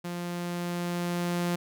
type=tone with level ramp; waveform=sawtooth; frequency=174.61 Hz; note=F3; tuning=in tune; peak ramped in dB=-29 to -22 dBFS; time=0.04-1.56 s; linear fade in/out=10 ms; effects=none